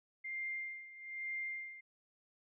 sine tone with tremolo, 2104 Hz, C7, 9 cents sharp, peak -37 dBFS, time 0.24-1.81 s, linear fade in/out 10 ms, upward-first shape sine, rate 1.1 Hz, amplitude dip 80%, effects none

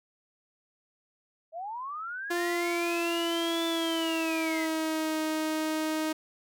sine linear two-way sweep, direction up then down, 623 to 3520 to 1921 Hz, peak -34 dBFS, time 1.52-4.69 s, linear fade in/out 50 ms, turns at 3.66 s
sawtooth tone with pitch glide, 347.2 to 312.9 Hz, F4 to D#4, -10 to +10 cents, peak -24 dBFS, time 2.3-6.13 s, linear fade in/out 10 ms, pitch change -180 cents, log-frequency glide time 2.52-5.2 s
effects none

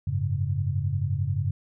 sine chord, F# suspended second, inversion none, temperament equal, 92.5 / 103.83 / 138.59 Hz, F#2 / G#2 / C#3, 0 / 0 / 0 cents, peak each -28 dBFS, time 0.07-1.51 s, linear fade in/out 5 ms, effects none

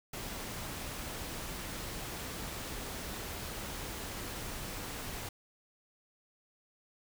pink noise, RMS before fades -41 dBFS, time 0.13-5.29 s, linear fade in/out 5 ms, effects none

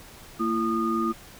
sine tone cluster, 228.3 / 337 / 1226 Hz, A#3 / E4 / D#6, -36 / +38 / -26 cents, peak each -27 dBFS, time 0.39-1.13 s, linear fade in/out 20 ms, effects pink hiss -47 dBFS RMS until 1.39 s

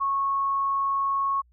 sine tone, 1100 Hz, C#6, 14 cents flat, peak -22 dBFS, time 0-1.42 s, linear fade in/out 20 ms, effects added 60 Hz sine -57 dBFS peak until 1.52 s

